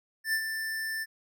square tone with ADSR envelope, 1773 Hz, A6, 13 cents sharp, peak -25 dBFS, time 0.24-1.06 s, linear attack 92 ms, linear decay 73 ms, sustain -7 dB, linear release 37 ms, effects none

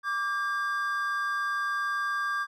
triangle tone pair together, 1169 / 1609.3 Hz, D6 / G6, -8 / +45 cents, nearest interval tritone, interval 553 cents, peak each -28 dBFS, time 0.03-2.47 s, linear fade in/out 50 ms, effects none

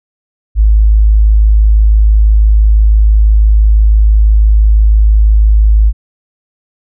sine tone, 53 Hz, G#1, 36 cents sharp, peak -3 dBFS, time 0.55-5.93 s, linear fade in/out 50 ms, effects none

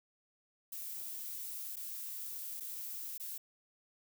violet noise with dropouts, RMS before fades -43 dBFS, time 0.72-3.38 s, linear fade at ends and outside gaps 5 ms, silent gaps 1.759-1.766 / 2.6-2.605 / 3.178-3.198 s, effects none

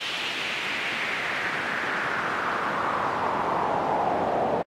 brown noise with band-pass filter sweep, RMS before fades -27 dBFS, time 0-4.63 s, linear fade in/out 20 ms, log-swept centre 3100 to 650 Hz, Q 2.9, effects high-pass 150 Hz 12 dB/octave + AAC 48 kbps

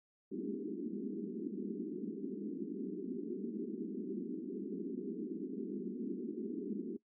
pink band-pass noise, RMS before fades -41 dBFS, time 0.31-6.97 s, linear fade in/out 10 ms, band 190 to 410 Hz, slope 96 dB/octave, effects noise-tail reverb RT60 0.1 s tail -18 dB re dry

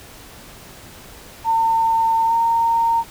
sine tone with pitch glide, 905 to 920.3 Hz, A5 to A#5, +48 to -22 cents, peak -14 dBFS, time 1.44-3.04 s, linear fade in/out 50 ms, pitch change +30 cents, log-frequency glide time 2.25-2.34 s, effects pink hiss -41 dBFS RMS until 3.1 s

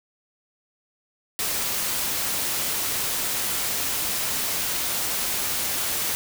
white noise, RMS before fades -26 dBFS, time 1.39-6.15 s, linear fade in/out 0 ms, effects none

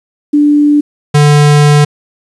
sine / square tone pair in turn, 293.7 / 147.23 Hz, D4 / D3, 0 / +5 cents, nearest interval octave, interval 1195 cents, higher first, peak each -4 dBFS, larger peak neither, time 0.33-0.81 / 1.14-1.85 s, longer second, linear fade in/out 10 ms, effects resampled to 24000 Hz + 7-bit

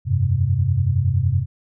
sine chord, F suspended second, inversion none, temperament equal, 87.31 / 98 / 130.81 Hz, F2 / G2 / C3, 0 / 0 / 0 cents, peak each -22 / -19 / -20 dBFS, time 0.05-1.46 s, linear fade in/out 50 ms, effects none

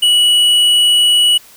sine tone with hard clipping, 2936 Hz, F#7, 14 cents flat, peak -9 dBFS, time 0.02-1.38 s, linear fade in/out 10 ms, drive 7 dB, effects white hiss -42 dBFS RMS until 1.56 s

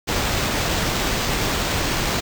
pink noise with sample-and-hold, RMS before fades -22 dBFS, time 0.07-2.21 s, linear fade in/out 20 ms, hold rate 11025 Hz, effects none

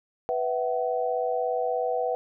sine chord, B suspended fourth, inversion none, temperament equal with one note detuned, 493.9 / 659.3 / 756 Hz, B4 / E5 / F#5, 0 / 0 / +37 cents, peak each -27 / -30 / -29 dBFS, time 0.29-2.15 s, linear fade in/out 0 ms, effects none

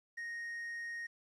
triangle tone with quantisation, 1864.7 Hz, A#6, in tune, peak -38 dBFS, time 0.17-1.07 s, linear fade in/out 10 ms, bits 11, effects low-pass 9000 Hz 12 dB/octave

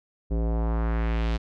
square tone with low-pass filter sweep, 56.2 Hz, A1, 37 cents sharp, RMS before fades -25 dBFS, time 0.3-1.38 s, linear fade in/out 20 ms, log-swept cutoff 430 to 4300 Hz, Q 1.4, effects none

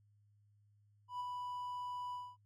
triangle tone with ADSR envelope, 987.8 Hz, B5, in tune, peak -36 dBFS, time 1.08-2.37 s, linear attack 120 ms, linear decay 20 ms, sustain -3 dB, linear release 240 ms, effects noise-tail reverb RT60 0.1 s tail -25 dB re dry + added 103 Hz sine -67 dBFS peak until 2.45 s

